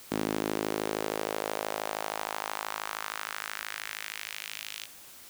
sawtooth tone with high-pass filter sweep, 53 Hz, G#1, 36 cents sharp, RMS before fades -35 dBFS, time 0.11-4.86 s, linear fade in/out 10 ms, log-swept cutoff 260 to 3000 Hz, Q 1.7, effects white hiss -50 dBFS RMS until 5.29 s

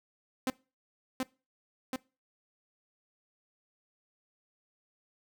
sawtooth tone with echo, 259.4 Hz, C4, 15 cents flat, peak -24 dBFS, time 0.47-0.5 s, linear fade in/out 2 ms, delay 730 ms, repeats 2, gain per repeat -2 dB, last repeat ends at 1.96 s, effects noise-tail reverb RT60 0.3 s tail -21 dB re dry

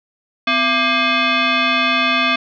sine tone with frequency modulation, 674 Hz, E5, 38 cents sharp, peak -13 dBFS, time 0.47-2.36 s, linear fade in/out 5 ms, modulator 929 Hz, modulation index 3.1, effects none

